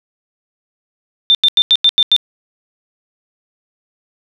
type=tone bursts; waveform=sine; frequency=3583 Hz; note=A7; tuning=31 cents sharp; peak=-6 dBFS; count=7; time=1.3-2.164 s; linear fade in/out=0 ms; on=48 ms; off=88 ms; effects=none